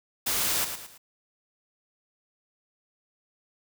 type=noise with echo; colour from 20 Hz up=white; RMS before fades=-27 dBFS; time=0.26-0.65 s; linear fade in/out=10 ms; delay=110 ms; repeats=3; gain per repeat=-8 dB; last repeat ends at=0.98 s; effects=none